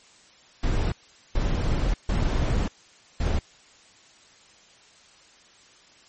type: noise bursts at uneven times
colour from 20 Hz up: brown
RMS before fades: -23 dBFS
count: 4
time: 0.63-0.92 / 1.35-1.94 / 2.09-2.68 / 3.2-3.39 s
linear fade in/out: 5 ms
effects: white hiss -54 dBFS RMS until 6.08 s + MP3 32 kbps